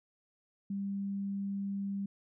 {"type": "tone", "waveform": "sine", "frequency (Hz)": 198.2, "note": "G3", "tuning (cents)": 19, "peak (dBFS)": -33, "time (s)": [0.7, 2.06], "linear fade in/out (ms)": 5, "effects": []}